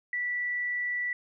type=tone; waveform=sine; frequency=1961 Hz; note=B6; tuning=13 cents flat; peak=-28 dBFS; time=0.13-1.13 s; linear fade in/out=2 ms; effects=none